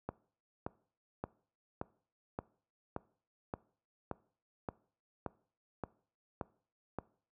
click train, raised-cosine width 1 ms, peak -23 dBFS, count 13, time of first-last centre 0.09-6.987 s, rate 1.74 Hz, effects noise-tail reverb RT60 0.5 s tail -21 dB re dry + high-pass 60 Hz 12 dB/octave

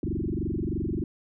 sine tone with frequency modulation, 205.1 Hz, G#3, 21 cents flat, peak -26 dBFS, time 0.03-1.04 s, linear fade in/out 2 ms, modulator 23.1 Hz, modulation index 6.8, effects none

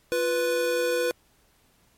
square tone pair together, 349.2 / 493.8 Hz, F4 / B4, 0 / 0 cents, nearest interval tritone, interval 600 cents, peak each -31 / -24 dBFS, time 0.12-1.11 s, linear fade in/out 0 ms, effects pink hiss -63 dBFS RMS until 1.97 s + MP3 64 kbps

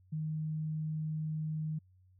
sine tone, 155.56 Hz, D#3, in tune, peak -33 dBFS, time 0.12-1.79 s, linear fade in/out 10 ms, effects added 92 Hz sine -61 dBFS peak until 2.19 s

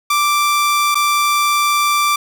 sawtooth tone with dropouts, 1174.7 Hz, D6, in tune, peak -9 dBFS, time 0.1-2.16 s, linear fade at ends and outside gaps 5 ms, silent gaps 0.946-0.953 s, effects none

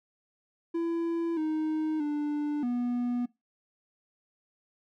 triangle tone with pitch steps, 335.1 / 311.8 / 295.3 / 243.5 Hz, E4 / D#4 / D4 / B3, +29 / +4 / +10 / -24 cents, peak -25 dBFS, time 0.74-3.26 s, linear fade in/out 10 ms, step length 630 ms, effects noise-tail reverb RT60 0.2 s tail -20 dB re dry

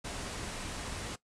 pink low-pass noise, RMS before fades -40 dBFS, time 0.04-1.16 s, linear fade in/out 10 ms, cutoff 10000 Hz, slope 48 dB/octave, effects noise-tail reverb RT60 0.1 s tail -17 dB re dry

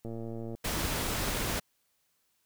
click train, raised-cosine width 2 ms, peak -27 dBFS, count 58, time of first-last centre 0.05-0.55 s, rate 114 Hz
pink noise, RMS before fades -32 dBFS, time 0.64-1.6 s, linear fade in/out 10 ms
effects white hiss -74 dBFS RMS until 2.45 s

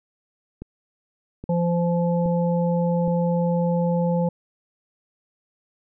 click train, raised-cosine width 3 ms, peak -21 dBFS, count 4, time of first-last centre 0.62-3.079 s, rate 1.22 Hz
harmonic tone, 172.2 Hz, F3, 24 cents flat, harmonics 1 / 3 / 5, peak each -20 / -24 / -31 dBFS, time 1.49-4.29 s, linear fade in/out 5 ms
effects none

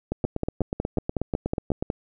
two click trains, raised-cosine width 2 ms, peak -11 / -12 dBFS, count 10 / 15, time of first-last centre 0.25-1.901 / 0.12-1.825 s, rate 5.45 / 8.21 Hz, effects none

